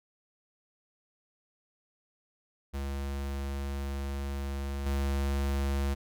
square tone with level steps, 69.3 Hz, C#2, in tune, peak -33 / -28 dBFS, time 2.73-5.95 s, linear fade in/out 20 ms, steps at 4.86 s, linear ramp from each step 2 ms, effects none

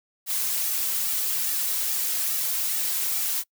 blue noise with flanger, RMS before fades -26 dBFS, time 0.26-3.44 s, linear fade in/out 50 ms, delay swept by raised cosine 1.9 to 3.5 ms, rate 2.4 Hz, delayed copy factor -0.65, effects noise-tail reverb RT60 0.1 s tail -24 dB re dry

